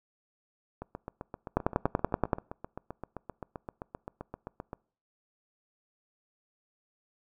two click trains, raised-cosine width 1 ms, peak -24 / -10 dBFS, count 31 / 9, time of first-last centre 0.82-4.731 / 1.57-2.332 s, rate 7.67 / 10.5 Hz, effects noise-tail reverb RT60 0.5 s tail -25 dB re dry

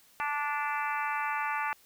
harmonic tone with a mistuned harmonic, 292.1 Hz, D4, 9 cents flat, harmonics 3 / 4 / 5 / 6 / 7 / 8 / 9, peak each -33 / -35 / -37 / -39 / -40 / -41 / -42 dBFS, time 0.2-1.73 s, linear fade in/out 0 ms, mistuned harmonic 9, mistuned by +16 cents, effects white hiss -61 dBFS RMS until 1.85 s

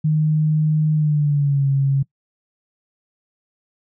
sine tone with pitch glide, 154.3 to 137.47 Hz, D#3 to C#3, -14 to -14 cents, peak -14 dBFS, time 0.04-2.03 s, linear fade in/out 10 ms, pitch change -200 cents, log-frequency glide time 0.94-1.68 s, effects noise-tail reverb RT60 0.1 s tail -22 dB re dry

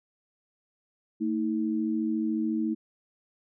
sine tone pair together, 224.6 / 318.6 Hz, A3 / D#4, +36 / +41 cents, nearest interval tritone, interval 605 cents, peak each -28 dBFS, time 1.2-2.75 s, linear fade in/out 20 ms, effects none

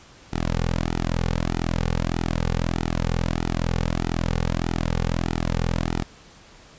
sawtooth tone with flanger, 42 Hz, E1, 33 cents sharp, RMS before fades -24 dBFS, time 0.32-6.04 s, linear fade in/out 20 ms, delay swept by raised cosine 1.8 to 3.1 ms, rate 1.6 Hz, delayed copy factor -0.85, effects pink hiss -49 dBFS RMS until 6.78 s + resampled to 16000 Hz

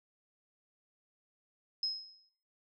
sine tone with exponential decay, 5130 Hz, E8, 48 cents flat, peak -29 dBFS, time 1.83-2.29 s, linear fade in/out 2 ms, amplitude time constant 98 ms, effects noise-tail reverb RT60 0.5 s tail -17 dB re dry

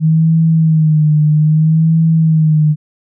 sine tone with vibrato, 156.9 Hz, D#3, 15 cents sharp, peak -7 dBFS, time 0-2.76 s, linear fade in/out 50 ms, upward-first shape sine, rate 0.62 Hz, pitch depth 61 cents each way, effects none

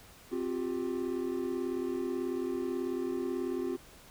triangle chord, C suspended fourth, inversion none, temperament equal with one note detuned, 261.6 / 353.7 / 392 Hz, C4 / F4 / G4, 0 / +22 / 0 cents, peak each -34 / -32 / -35 dBFS, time 0.31-3.77 s, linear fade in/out 20 ms, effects tanh soft clip ceiling -20 dBFS + pink hiss -55 dBFS RMS until 4.1 s

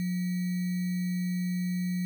sine tone with sample-and-hold, 179.9 Hz, F#3, 48 cents flat, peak -27 dBFS, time 0-2.05 s, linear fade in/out 0 ms, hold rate 2100 Hz, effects none

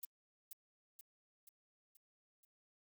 violet noise with echo, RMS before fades -44 dBFS, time 0.03-0.05 s, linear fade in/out 2 ms, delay 480 ms, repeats 5, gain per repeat -5 dB, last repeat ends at 2.45 s, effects Opus 32 kbps

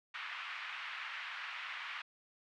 white band-pass noise, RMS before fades -44 dBFS, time 0.14-2.02 s, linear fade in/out 5 ms, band 1100 to 2700 Hz, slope 24 dB/octave, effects none

